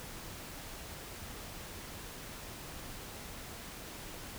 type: silence
effects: pink hiss -46 dBFS RMS until 4.38 s